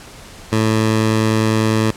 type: tone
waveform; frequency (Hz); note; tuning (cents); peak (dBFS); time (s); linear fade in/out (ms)
15% pulse; 110; A2; 0; -7; 0.52-1.91; 5
effects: pink hiss -38 dBFS RMS until 1.96 s + low-pass 10000 Hz 12 dB/octave